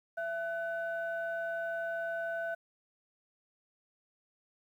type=tone pair together; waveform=sine; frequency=669 / 1501.9 Hz; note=E5 / F#6; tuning=+25 / +25 cents; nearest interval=octave + major second; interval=1400 cents; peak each=-34 / -37 dBFS; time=0.17-2.55 s; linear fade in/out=10 ms; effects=tanh soft clip ceiling -26 dBFS + 11-bit